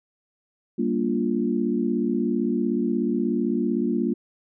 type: chord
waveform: sine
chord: G minor seventh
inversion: none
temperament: equal with one note detuned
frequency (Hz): 196 / 233.1 / 289.3 / 349.2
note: G3 / Bb3 / D4 / F4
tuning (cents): 0 / 0 / -26 / 0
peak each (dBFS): -28 / -24 / -28 / -27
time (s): 0.78-4.14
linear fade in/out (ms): 10
effects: none